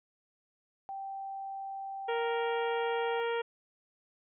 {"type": "tone", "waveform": "sine", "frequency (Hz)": 781, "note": "G5", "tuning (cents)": -7, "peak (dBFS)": -37, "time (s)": [0.89, 3.2], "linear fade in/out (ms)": 0}
{"type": "harmonic tone", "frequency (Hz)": 466.2, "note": "A#4", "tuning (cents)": 0, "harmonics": [1, 2, 3, 4, 5, 6, 7], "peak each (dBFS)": [-31, -37, -41, -43, -45, -47, -48], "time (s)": [2.08, 3.42], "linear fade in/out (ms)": 10}
{"effects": []}